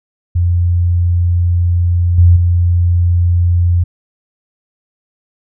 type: tone with level steps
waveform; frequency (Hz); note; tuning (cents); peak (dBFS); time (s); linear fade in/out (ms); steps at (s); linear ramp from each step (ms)
sine; 87.31; F2; 0; -9 / -3 / -8; 0.35-3.84; 10; 2.18 / 2.36; 5
effects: none